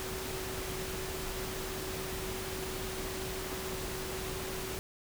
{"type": "tone in noise", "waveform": "sine", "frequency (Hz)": 376.9, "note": "F#4", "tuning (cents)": 32, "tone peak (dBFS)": -41, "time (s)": [0, 4.79], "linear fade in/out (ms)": 0, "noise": "pink", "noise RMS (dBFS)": -39, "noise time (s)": [0, 4.79], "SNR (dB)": -5, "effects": []}